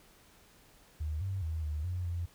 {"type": "tone with pitch steps", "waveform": "sine", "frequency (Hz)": [76.9, 96.3, 80.1, 75.8, 89.7, 86.3], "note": ["D#2", "G2", "E2", "D#2", "F2", "F2"], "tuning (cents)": [-20, -30, -49, -45, 47, -20], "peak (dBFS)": -32, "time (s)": [1, 2.26], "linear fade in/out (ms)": 10, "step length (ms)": 210, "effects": ["pink hiss -61 dBFS RMS until 2.34 s"]}